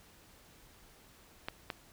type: clicks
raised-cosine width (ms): 0.3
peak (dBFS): -20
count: 2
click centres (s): 1.485 / 1.702
effects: pink hiss -60 dBFS RMS until 1.92 s